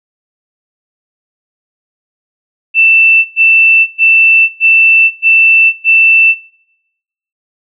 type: tone bursts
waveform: sine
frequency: 2666 Hz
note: E7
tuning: 19 cents sharp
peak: -3 dBFS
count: 6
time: 2.74-6.35 s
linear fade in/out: 50 ms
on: 510 ms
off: 110 ms
effects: noise-tail reverb RT60 1.0 s tail -25 dB re dry